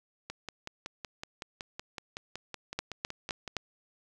two click trains, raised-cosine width 0.2 ms, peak -14 / -21 dBFS, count 4 / 18, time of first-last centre 2.79-3.567 / 0.3-3.478 s, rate 3.86 / 5.35 Hz, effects none

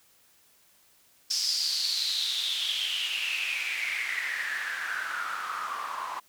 white noise with band-pass filter sweep, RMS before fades -31 dBFS, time 1.3-6.2 s, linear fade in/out 10 ms, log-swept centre 5300 to 1000 Hz, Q 7.7, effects white hiss -62 dBFS RMS until 6.28 s

